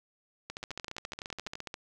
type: two click trains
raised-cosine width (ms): 0.2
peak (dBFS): -22 / -21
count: 12 / 19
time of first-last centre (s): 0.63-1.554 / 0.5-1.741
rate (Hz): 11.9 / 14.5
effects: none